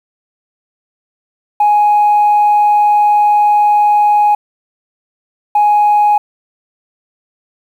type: tone bursts at uneven times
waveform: sine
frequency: 833 Hz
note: G#5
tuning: 5 cents sharp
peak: -5 dBFS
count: 2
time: 1.6-4.35 / 5.55-6.18 s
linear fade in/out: 5 ms
effects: tanh soft clip ceiling -4 dBFS + 7-bit